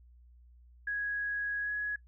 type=tone with pitch glide; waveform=sine; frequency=1661.2 to 1678.6 Hz; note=G#6 to G#6; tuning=0 to +18 cents; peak=-31 dBFS; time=0.87-1.96 s; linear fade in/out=5 ms; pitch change=+18 cents; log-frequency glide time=1.61-1.71 s; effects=noise-tail reverb RT60 0.1 s tail -21 dB re dry + added 60 Hz sine -55 dBFS peak until 2.07 s